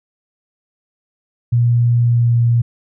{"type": "tone with pitch glide", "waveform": "sine", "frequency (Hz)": [119.4, 118.17], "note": ["A#2", "A#2"], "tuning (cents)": [42, 24], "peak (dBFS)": -10, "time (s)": [1.52, 2.62], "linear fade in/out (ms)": 10, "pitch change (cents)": -18, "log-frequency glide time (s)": [2.01, 2.38], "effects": []}